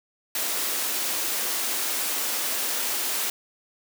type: high-pass noise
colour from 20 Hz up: white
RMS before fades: -27 dBFS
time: 0.35-3.3 s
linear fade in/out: 2 ms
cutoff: 240 Hz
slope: 24 dB/octave
effects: none